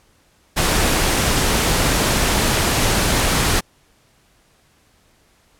pink noise, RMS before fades -17 dBFS, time 0.56-3.61 s, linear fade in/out 20 ms, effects pink hiss -57 dBFS RMS until 5.59 s + low-pass 12000 Hz 12 dB/octave

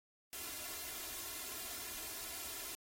white noise with comb filter, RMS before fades -45 dBFS, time 0.33-2.75 s, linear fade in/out 0 ms, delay 2.9 ms, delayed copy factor +0.75, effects AAC 48 kbps

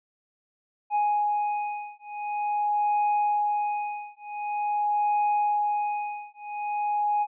triangle beating tone pair, 831 / 831.46 Hz, G#5 / G#5, +1 / +2 cents, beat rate 0.46 Hz, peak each -25 dBFS, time 0.9-7.27 s, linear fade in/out 50 ms, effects resampled to 8000 Hz

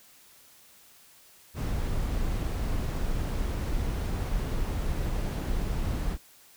brown noise, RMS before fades -29 dBFS, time 1.54-6.18 s, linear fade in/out 50 ms, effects white hiss -56 dBFS RMS until 6.56 s

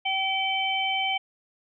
harmonic tone, 770 Hz, G5, 31 cents flat, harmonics 1 / 3 / 4, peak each -28 / -28 / -28 dBFS, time 0.05-1.18 s, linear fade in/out 10 ms, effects none

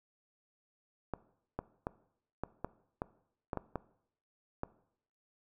clicks, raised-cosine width 1 ms, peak -21 dBFS, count 10, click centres 1.137 / 1.59 / 1.869 / 2.436 / 2.646 / 3.019 / 3.532 / 3.573 / 3.757 / 4.634 s, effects noise-tail reverb RT60 0.7 s tail -19 dB re dry

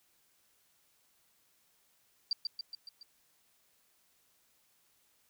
sine tone with echo, 4699 Hz, D8, in tune, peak -28 dBFS, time 2.31-2.33 s, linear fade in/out 2 ms, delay 140 ms, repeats 5, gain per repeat -4 dB, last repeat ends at 3.03 s, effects white hiss -71 dBFS RMS until 5.29 s

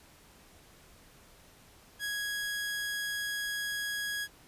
sawtooth tone, 1660 Hz, G#6, 1 cent flat, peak -29 dBFS, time 1.99-4.28 s, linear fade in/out 50 ms, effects pink hiss -58 dBFS RMS until 4.47 s + resampled to 32000 Hz

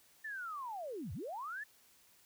sine linear two-way sweep, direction down then up, 1800 to 72 to 1800 Hz, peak -40 dBFS, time 0.24-1.64 s, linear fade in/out 10 ms, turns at 1.13 s, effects white hiss -66 dBFS RMS until 2.25 s

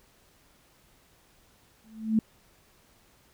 sine tone with exponential growth, 220 Hz, A3, in tune, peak -17 dBFS, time 1.84-2.19 s, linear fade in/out 2 ms, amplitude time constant 76 ms, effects pink hiss -62 dBFS RMS until 3.33 s

